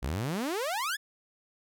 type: exponential sweep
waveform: sawtooth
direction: up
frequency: 57 to 1784 Hz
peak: -26 dBFS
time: 0.02-0.97 s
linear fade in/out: 20 ms
effects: none